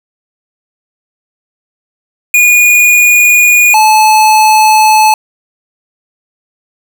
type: tone pair in turn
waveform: square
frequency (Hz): 2446 / 864.8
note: D#7 / A5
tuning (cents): -30 / -30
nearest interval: octave + tritone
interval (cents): 1800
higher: first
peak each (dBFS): -4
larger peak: neither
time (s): 2.34-3.74 / 3.74-5.14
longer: neither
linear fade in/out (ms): 2
effects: none